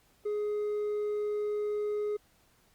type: tone with hard clipping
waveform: sine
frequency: 418 Hz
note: G#4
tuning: 11 cents sharp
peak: -30 dBFS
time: 0.25-2.17 s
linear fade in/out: 10 ms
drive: 2 dB
effects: pink hiss -66 dBFS RMS until 2.74 s + Opus 48 kbps